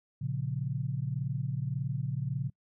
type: tone cluster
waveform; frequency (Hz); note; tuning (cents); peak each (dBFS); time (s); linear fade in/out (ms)
sine; 117 / 138.8 / 175.5; A#2 / C#3 / F3; +7 / +3 / +9; -35 / -32 / -40; 0.21-2.5; 10
effects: noise-tail reverb RT60 0.1 s tail -26 dB re dry